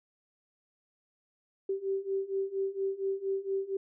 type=beating tone pair; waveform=sine; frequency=386.5 / 390.8 Hz; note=G4 / G4; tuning=-24 / -5 cents; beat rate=4.3 Hz; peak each=-34 / -32 dBFS; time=1.69-3.77 s; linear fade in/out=5 ms; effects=none